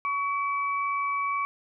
sine tone pair together, 1124.5 / 2299 Hz, C#6 / D7, +24 / -37 cents, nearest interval octave, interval 1239 cents, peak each -26 / -32 dBFS, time 0.05-1.45 s, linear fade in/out 0 ms, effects none

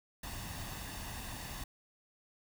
pink noise with comb filter, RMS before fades -43 dBFS, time 0.23-1.64 s, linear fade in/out 5 ms, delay 1.1 ms, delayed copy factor +0.55, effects none

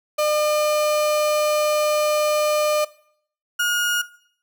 35% pulse tone pair in turn, 603 / 1434.2 Hz, D5 / F6, +46 / +46 cents, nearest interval octave + minor third, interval 1500 cents, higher second, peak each -16 dBFS, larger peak neither, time 0.18-2.85 / 3.59-4.02 s, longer first, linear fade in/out 10 ms, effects noise-tail reverb RT60 0.6 s tail -19 dB re dry

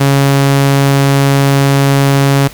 sawtooth tone, 138.59 Hz, C#3, in tune, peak -3 dBFS, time 0-2.48 s, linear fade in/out 10 ms, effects pink hiss -33 dBFS RMS until 2.53 s

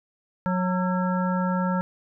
harmonic tone with a mistuned harmonic, 182.6 Hz, F#3, 23 cents flat, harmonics 1 / 3 / 5 / 7 / 9, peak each -23 / -31 / -30 / -32 / -38 dBFS, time 0.46-1.81 s, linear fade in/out 0 ms, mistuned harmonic 7, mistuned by +89 cents, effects none

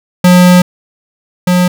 square tone pair in turn, 179.6 / 179.6 Hz, F3 / F3, +49 / +49 cents, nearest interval unison, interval 0 cents, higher neither, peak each -3 / -7 dBFS, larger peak first, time 0.24-0.62 / 1.47-1.68 s, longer first, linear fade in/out 5 ms, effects none

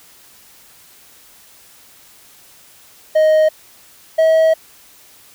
triangle tone pair in turn, 624 / 641.9 Hz, D#5 / E5, +5 / -46 cents, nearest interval unison, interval 49 cents, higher second, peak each -7 dBFS, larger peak neither, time 3.15-3.49 / 4.18-4.54 s, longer second, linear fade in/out 10 ms, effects white hiss -46 dBFS RMS until 5.34 s

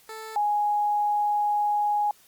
15% pulse / sine tone pair in turn, 440 / 830.6 Hz, A4 / G#5, 0 / 0 cents, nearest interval major seventh, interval 1100 cents, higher second, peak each -30 / -21 dBFS, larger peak second, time 0.09-0.36 / 0.36-2.11 s, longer second, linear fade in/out 2 ms, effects white hiss -57 dBFS RMS until 2.27 s + Opus 48 kbps

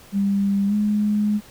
sine tone with pitch glide, 198.9 to 209.2 Hz, G3 to G#3, +25 to +13 cents, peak -17 dBFS, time 0.12-1.41 s, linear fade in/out 50 ms, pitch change +88 cents, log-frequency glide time 0.67-0.74 s, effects pink hiss -47 dBFS RMS until 1.5 s

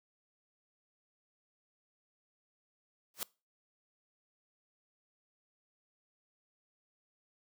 white noise with exponential growth, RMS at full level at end -32 dBFS, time 3.14-3.23 s, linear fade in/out 1 ms, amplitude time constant 18 ms, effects noise-tail reverb RT60 0.3 s tail -23 dB re dry + high-pass 150 Hz 12 dB/octave

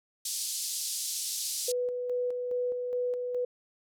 pink band-pass noise, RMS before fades -34 dBFS, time 0.25-1.72 s, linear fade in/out 5 ms, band 4400 to 12000 Hz, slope 24 dB/octave
sine tone with tremolo, 493.9 Hz, B4, in tune, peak -27 dBFS, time 1.68-3.45 s, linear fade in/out 5 ms, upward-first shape square, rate 2.4 Hz, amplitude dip 35%
effects none

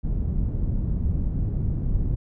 pink low-pass noise, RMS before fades -24 dBFS, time 0.03-2.16 s, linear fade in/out 20 ms, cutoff 150 Hz, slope 12 dB/octave, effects none

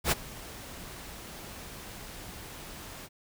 pink noise with ADSR envelope, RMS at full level -23 dBFS, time 0.04-3.09 s, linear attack 75 ms, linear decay 25 ms, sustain -21 dB, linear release 42 ms, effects none

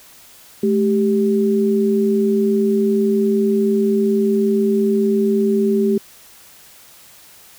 sine tone pair together, 214.5 / 392 Hz, A3 / G4, -44 / 0 cents, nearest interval minor seventh, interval 1044 cents, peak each -16 dBFS, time 0.63-5.98 s, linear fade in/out 5 ms, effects white hiss -45 dBFS RMS until 7.58 s

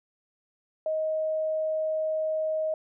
sine tone, 628 Hz, D#5, 16 cents sharp, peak -25 dBFS, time 0.86-2.74 s, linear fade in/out 2 ms, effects none

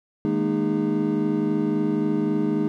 triangle tone cluster, 159.8 / 211.1 / 234.8 / 307.6 / 407.8 Hz, D#3 / G#3 / A#3 / D#4 / G#4, +47 / +29 / +13 / -20 / -32 cents, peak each -28 / -24 / -26 / -22 / -27 dBFS, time 0.25-2.68 s, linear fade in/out 0 ms, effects none

